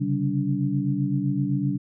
sine tone cluster, 134.3 / 142.1 / 192.9 / 288 Hz, C3 / C#3 / G3 / D4, +46 / +43 / -28 / -34 cents, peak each -27 dBFS, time 0-1.78 s, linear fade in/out 20 ms, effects none

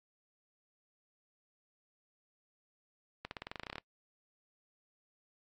accelerating click train, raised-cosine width 0.3 ms, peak -24 dBFS, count 14, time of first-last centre 3.25-3.782 s, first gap 61 ms, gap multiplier 0.93, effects noise-tail reverb RT60 0.1 s tail -23 dB re dry + AAC 48 kbps

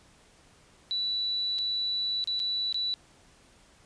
sine tone with dropouts, 3951 Hz, B7, in tune, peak -27 dBFS, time 0.91-2.94 s, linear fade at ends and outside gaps 0 ms, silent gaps 1.584-1.588 / 2.241-2.274 / 2.394-2.4 / 2.726-2.744 s, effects pink hiss -59 dBFS RMS until 3.85 s + resampled to 22050 Hz

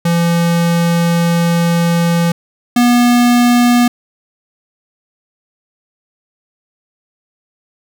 square tone pair in turn, 170 / 242.1 Hz, F3 / B3, -46 / -34 cents, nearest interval tritone, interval 612 cents, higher second, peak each -11 / -8 dBFS, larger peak second, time 0.05-2.32 / 2.76-3.88 s, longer first, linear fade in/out 5 ms, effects none

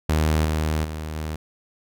sawtooth tone with level steps, 77.78 Hz, D#2, in tune, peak -14 / -17 / -25 / -23 dBFS, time 0.09-1.36 s, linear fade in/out 5 ms, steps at 0.45 / 0.84 / 1.15 s, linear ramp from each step 5 ms, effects none

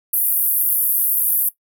white band-pass noise, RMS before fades -18 dBFS, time 0.13-1.49 s, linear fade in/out 5 ms, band 11000 to 15000 Hz, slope 48 dB/octave, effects noise-tail reverb RT60 0.1 s tail -17 dB re dry

